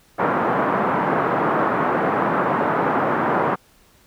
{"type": "band-pass noise", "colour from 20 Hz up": "white", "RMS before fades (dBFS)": -20, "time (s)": [0.18, 3.56], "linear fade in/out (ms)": 20, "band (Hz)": [140, 1300], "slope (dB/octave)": 24, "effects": ["pink hiss -55 dBFS RMS until 4.06 s"]}